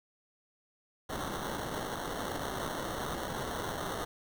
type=noise with sample-and-hold; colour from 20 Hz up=white; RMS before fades=-37 dBFS; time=1.09-4.05 s; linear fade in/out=10 ms; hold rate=2450 Hz; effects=none